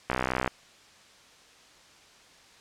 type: click train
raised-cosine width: 0.5 ms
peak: -11 dBFS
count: 25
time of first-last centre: 0.1-0.477 s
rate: 63.7 Hz
effects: white hiss -55 dBFS RMS until 2.6 s + low-pass 6000 Hz 12 dB/octave